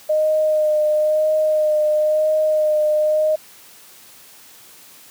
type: tone with vibrato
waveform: sine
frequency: 614 Hz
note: D#5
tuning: 23 cents flat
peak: -14 dBFS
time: 0.09-3.36 s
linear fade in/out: 10 ms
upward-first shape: sine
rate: 0.99 Hz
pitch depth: 18 cents each way
effects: white hiss -45 dBFS RMS until 5.1 s + high-pass 100 Hz 12 dB/octave